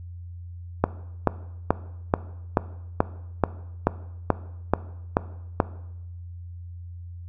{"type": "click train", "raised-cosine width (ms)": 1, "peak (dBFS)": -3, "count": 12, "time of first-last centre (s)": [0.84, 5.602], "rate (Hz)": 2.31, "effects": ["noise-tail reverb RT60 0.9 s tail -17 dB re dry", "added 87 Hz sine -36 dBFS peak until 7.28 s"]}